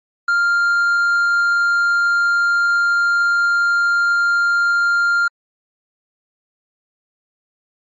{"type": "tone", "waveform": "triangle", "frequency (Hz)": 1396.9, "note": "F6", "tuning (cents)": 0, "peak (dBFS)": -11, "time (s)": [0.28, 5.28], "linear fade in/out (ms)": 5, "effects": ["MP3 32 kbps"]}